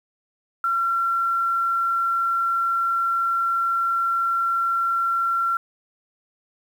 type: tone with quantisation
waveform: sine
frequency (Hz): 1363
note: F6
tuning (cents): -43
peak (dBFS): -19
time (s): 0.64-5.57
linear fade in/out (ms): 2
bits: 8
effects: none